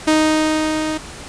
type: tone with level ramp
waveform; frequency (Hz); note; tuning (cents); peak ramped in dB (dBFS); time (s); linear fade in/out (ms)
sawtooth; 311.1; D#4; 0; -7 to -16; 0.07-0.98; 10
effects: pink hiss -34 dBFS RMS until 1.28 s + resampled to 22050 Hz